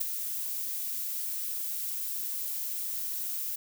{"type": "noise with ADSR envelope", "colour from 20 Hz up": "violet", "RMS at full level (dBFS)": -25, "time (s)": [0, 3.56], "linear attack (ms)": 15, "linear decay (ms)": 5, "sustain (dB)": -9, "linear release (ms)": 8, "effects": []}